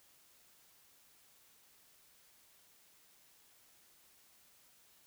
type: silence
effects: white hiss -66 dBFS RMS until 5.06 s